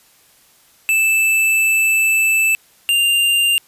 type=tone pair in turn; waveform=square; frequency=2637 / 2793 Hz; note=E7 / F7; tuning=0 / -1 cents; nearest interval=minor second; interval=99 cents; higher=second; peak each=-13 dBFS; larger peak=neither; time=0.89-2.55 / 2.89-3.58 s; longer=first; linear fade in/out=0 ms; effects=white hiss -52 dBFS RMS until 3.67 s + resampled to 32000 Hz